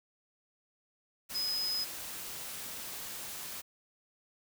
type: tone in noise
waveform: sine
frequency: 5050 Hz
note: D#8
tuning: 25 cents sharp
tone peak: -31 dBFS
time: 1.34-1.85 s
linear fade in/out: 20 ms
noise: white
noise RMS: -42 dBFS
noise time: 1.29-3.62 s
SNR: +8 dB
effects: none